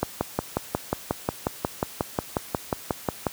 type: click train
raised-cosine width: 1 ms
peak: -8 dBFS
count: 19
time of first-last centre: 0.03-3.267 s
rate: 5.56 Hz
effects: white hiss -42 dBFS RMS until 3.32 s + high-pass 60 Hz 12 dB/octave